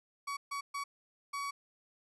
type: tone bursts at uneven times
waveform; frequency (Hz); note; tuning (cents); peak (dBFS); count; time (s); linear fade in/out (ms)
35% pulse; 1129; C#6; +31; -34; 4; 0.27-0.37 / 0.51-0.61 / 0.74-0.84 / 1.33-1.51; 10
effects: resampled to 24000 Hz